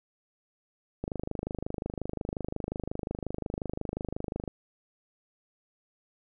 click train, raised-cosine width 2 ms, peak -19 dBFS, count 89, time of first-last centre 1.04-4.478 s, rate 25.6 Hz, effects none

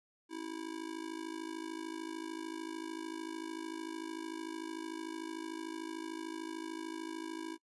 square tone with amplitude modulation, 325.2 Hz, E4, 23 cents flat, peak -37 dBFS, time 0.29-7.58 s, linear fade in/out 50 ms, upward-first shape sine, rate 53.4 Hz, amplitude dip 85%, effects noise-tail reverb RT60 0.1 s tail -22 dB re dry + resampled to 24000 Hz

